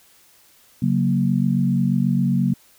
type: chord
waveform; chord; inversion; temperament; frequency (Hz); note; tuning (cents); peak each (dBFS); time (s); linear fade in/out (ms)
sine; F# major; second; equal; 138.59 / 185 / 233.1; C#3 / F#3 / A#3; 0 / 0 / 0; -21 / -20 / -21; 0.82-2.54; 5
effects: white hiss -54 dBFS RMS until 2.78 s